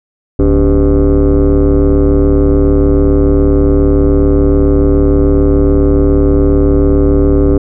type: tone with frequency modulation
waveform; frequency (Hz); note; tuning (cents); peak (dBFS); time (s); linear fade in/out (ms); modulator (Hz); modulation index
sine; 179.2; F3; +45; -3; 0.39-7.58; 5; 107; 2.5
effects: tanh soft clip ceiling -4 dBFS